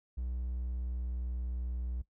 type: tone with pitch glide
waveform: triangle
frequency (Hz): 61.74 to 61.31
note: B1 to B1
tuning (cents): 0 to -12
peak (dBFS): -32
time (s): 0.17-2.02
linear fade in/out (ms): 10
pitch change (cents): -12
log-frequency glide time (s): 0.52-1.33
effects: noise-tail reverb RT60 0.1 s tail -17 dB re dry